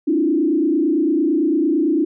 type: tone with frequency modulation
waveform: sine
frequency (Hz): 311.1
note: D#4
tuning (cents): 0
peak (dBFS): -14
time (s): 0.07-2.05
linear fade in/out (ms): 10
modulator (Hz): 28.9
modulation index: 1.3
effects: none